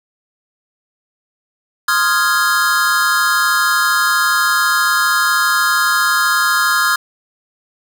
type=chord; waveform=square; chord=F minor seventh; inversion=second; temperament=equal; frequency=1046.5 / 1244.5 / 1396.9 / 1661.2 Hz; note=C6 / Eb6 / F6 / Ab6; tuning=0 / 0 / 0 / 0 cents; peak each=-22 / -19 / -17 / -18 dBFS; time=1.88-6.96 s; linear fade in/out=5 ms; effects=none